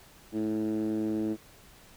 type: tone with band-pass filter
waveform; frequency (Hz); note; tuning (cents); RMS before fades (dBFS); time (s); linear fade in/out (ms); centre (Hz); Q
10% pulse; 108.6; A2; -22; -30; 0.32-1.37; 50; 280; 8.4
effects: pink hiss -55 dBFS RMS until 1.96 s